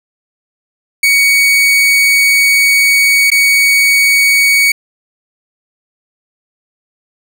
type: tone with dropouts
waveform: 40% pulse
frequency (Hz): 2242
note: C#7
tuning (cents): +19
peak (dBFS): -6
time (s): 1.03-4.72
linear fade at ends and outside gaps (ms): 5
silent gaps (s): 3.303-3.316
effects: none